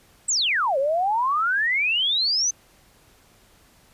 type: exponential two-way sweep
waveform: sine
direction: down then up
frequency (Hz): 8300 to 523.3 to 6290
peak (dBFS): -19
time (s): 0.28-2.51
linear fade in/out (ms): 10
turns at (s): 0.78
effects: pink hiss -56 dBFS RMS until 3.93 s + resampled to 32000 Hz